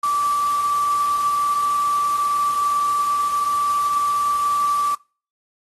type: tone in noise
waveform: sine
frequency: 1162 Hz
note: D6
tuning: 19 cents flat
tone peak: -17 dBFS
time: 0.03-4.95 s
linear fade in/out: 5 ms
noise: white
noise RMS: -35 dBFS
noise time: 0.03-4.95 s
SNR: +15 dB
effects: noise-tail reverb RT60 0.4 s tail -26 dB re dry + AAC 32 kbps